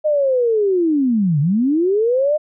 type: linear two-way sweep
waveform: sine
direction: down then up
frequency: 620 to 136.6 to 620 Hz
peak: -13 dBFS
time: 0.04-2.38 s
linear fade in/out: 20 ms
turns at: 1.4 s
effects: none